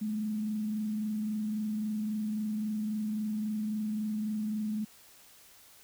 sine tone with frequency modulation, 213.7 Hz, G#3, 50 cents sharp, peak -30 dBFS, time 0.01-4.85 s, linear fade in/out 10 ms, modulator 23.7 Hz, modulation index 0.25, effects white hiss -57 dBFS RMS until 5.83 s

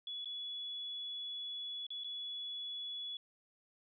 sine tone with dropouts, 3400 Hz, G#7, 40 cents sharp, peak -40 dBFS, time 0.07-3.17 s, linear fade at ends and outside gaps 2 ms, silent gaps 0.246-0.256 / 1.867-1.904 / 2.037-2.044 s, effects none

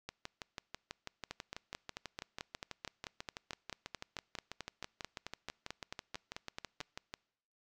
two click trains, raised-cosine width 0.2 ms, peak -24 / -23 dBFS, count 44 / 26, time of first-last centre 0.09-7.139 / 1.31-6.805 s, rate 6.1 / 4.55 Hz, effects noise-tail reverb RT60 0.8 s tail -26 dB re dry

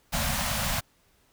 pink band-stop noise, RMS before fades -28 dBFS, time 0.12-0.81 s, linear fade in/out 20 ms, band 250 to 540 Hz, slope 96 dB/octave, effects pink hiss -65 dBFS RMS until 1.32 s

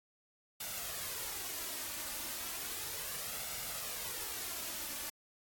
white noise with flanger, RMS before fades -41 dBFS, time 0.6-5.1 s, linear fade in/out 5 ms, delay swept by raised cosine 1.4 to 3.4 ms, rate 0.34 Hz, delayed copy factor +0.5, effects AAC 64 kbps

